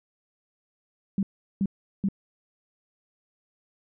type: tone bursts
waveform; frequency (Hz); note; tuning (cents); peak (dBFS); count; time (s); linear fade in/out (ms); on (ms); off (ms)
sine; 196; G3; 0; -21; 3; 1.18-2.087; 2; 49; 380
effects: none